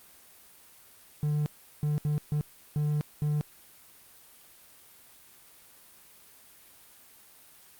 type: tone bursts at uneven times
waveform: triangle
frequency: 149.1 Hz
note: D3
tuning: 27 cents sharp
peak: -23 dBFS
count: 6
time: 1.23-1.46 / 1.83-1.98 / 2.05-2.18 / 2.32-2.41 / 2.76-3.01 / 3.22-3.41 s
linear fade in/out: 0 ms
effects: white hiss -55 dBFS RMS until 7.79 s + Opus 32 kbps